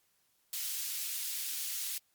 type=high-pass noise; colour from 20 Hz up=white; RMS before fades=-37 dBFS; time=0.53-1.98 s; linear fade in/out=2 ms; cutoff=2800 Hz; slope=12 dB/octave; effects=white hiss -73 dBFS RMS until 2.14 s + MP3 96 kbps